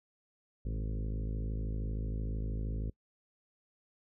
harmonic tone with a mistuned harmonic, 53 Hz, G#1, 36 cents sharp, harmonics 1 / 2 / 3 / 4 / 5 / 6 / 7 / 8 / 9 / 10, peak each -34 / -40 / -46 / -46 / -49 / -53 / -55 / -53 / -57 / -59 dBFS, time 0.65-2.9 s, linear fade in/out 5 ms, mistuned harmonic 2, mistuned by +73 cents, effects noise-tail reverb RT60 0.1 s tail -24 dB re dry

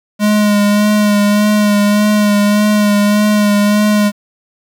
square tone with vibrato, 207.7 Hz, G#3, in tune, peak -9 dBFS, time 0.19-4.12 s, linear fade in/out 50 ms, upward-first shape sine, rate 1.7 Hz, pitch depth 24 cents each way, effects 7-bit

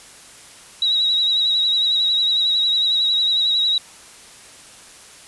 sine tone with vibrato, 3857 Hz, B7, 42 cents flat, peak -15 dBFS, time 0.82-3.78 s, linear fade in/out 2 ms, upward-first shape sine, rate 11 Hz, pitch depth 38 cents each way, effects white hiss -43 dBFS RMS until 5.27 s + resampled to 24000 Hz

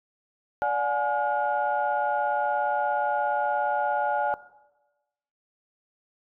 sine tone cluster, 584 / 724 / 841 / 1429 Hz, D5 / F#5 / G#5 / F6, -10 / -38 / +22 / +39 cents, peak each -28 / -29 / -25 / -30 dBFS, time 0.62-4.34 s, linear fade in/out 0 ms, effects noise-tail reverb RT60 1.0 s tail -17 dB re dry + tanh soft clip ceiling -13 dBFS

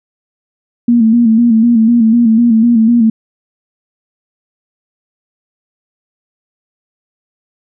sine tone with vibrato, 230 Hz, A#3, 23 cents flat, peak -5 dBFS, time 0.88-3.1 s, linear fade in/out 5 ms, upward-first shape square, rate 4 Hz, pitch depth 58 cents each way, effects none

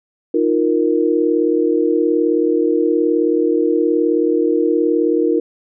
sine chord, Eb suspended second, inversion none, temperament just, 311.1 / 350 / 466.7 Hz, Eb4 / F4 / Bb4, 0 / +4 / +2 cents, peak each -17 dBFS, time 0.34-5.4 s, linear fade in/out 5 ms, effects none

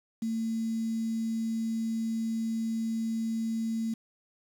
sine tone with quantisation, 225 Hz, A3, 39 cents sharp, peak -28 dBFS, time 0.22-3.94 s, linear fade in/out 5 ms, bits 8, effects none

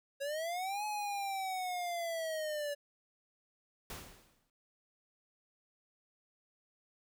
square linear two-way sweep, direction up then down, 546 to 850 to 573 Hz, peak -36 dBFS, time 0.2-2.75 s, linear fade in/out 20 ms, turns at 0.85 s
pink noise with exponential decay, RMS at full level -42 dBFS, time 3.9-4.5 s, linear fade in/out 2 ms, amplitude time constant 130 ms
effects none

